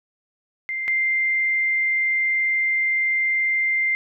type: tone pair in turn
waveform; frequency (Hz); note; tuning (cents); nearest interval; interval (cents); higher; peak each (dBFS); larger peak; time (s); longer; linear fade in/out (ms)
sine; 2093 / 2093; C7 / C7; 0 / 0; unison; 0; neither; -24 / -18; second; 0.69-0.88 / 0.88-3.95; second; 0
effects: none